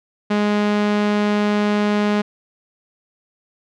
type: tone with low-pass filter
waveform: sawtooth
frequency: 207.8 Hz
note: G#3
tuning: 1 cent sharp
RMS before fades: -18 dBFS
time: 0.3-2.22 s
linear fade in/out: 10 ms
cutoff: 3700 Hz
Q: 0.67
effects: none